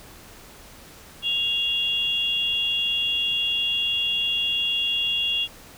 sine tone pair together, 2794 / 3340 Hz, F7 / G#7, 0 / +9 cents, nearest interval minor third, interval 309 cents, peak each -24 dBFS, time 1.22-5.48 s, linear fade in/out 50 ms, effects pink hiss -46 dBFS RMS until 5.77 s

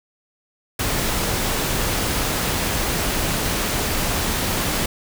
pink noise, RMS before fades -22 dBFS, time 0.79-4.86 s, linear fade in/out 5 ms, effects none

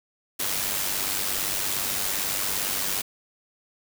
white noise with amplitude modulation, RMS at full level -25 dBFS, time 0.39-3.02 s, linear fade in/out 10 ms, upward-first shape sine, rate 97.5 Hz, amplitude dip 50%, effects none

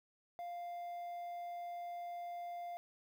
triangle tone with quantisation, 698 Hz, F5, 1 cent flat, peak -40 dBFS, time 0.39-2.77 s, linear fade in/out 0 ms, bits 11, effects none

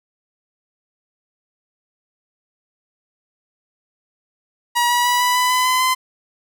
sawtooth tone with pitch steps, 959 / 968.5 / 978 / 987.7 / 997.4 / 1007.3 / 1017.2 / 1027.2 Hz, A#5 / B5 / B5 / B5 / B5 / B5 / C6 / C6, +49 / -34 / -17 / 0 / +17 / +34 / -49 / -32 cents, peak -11 dBFS, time 4.75-5.95 s, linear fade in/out 20 ms, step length 150 ms, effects none

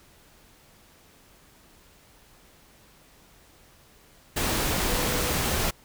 sine tone in noise, 494.4 Hz, B4, 2 cents sharp, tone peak -35 dBFS, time 4.88-5.31 s, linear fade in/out 10 ms, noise pink, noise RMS -26 dBFS, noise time 4.36-5.71 s, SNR -12 dB, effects pink hiss -56 dBFS RMS until 5.84 s

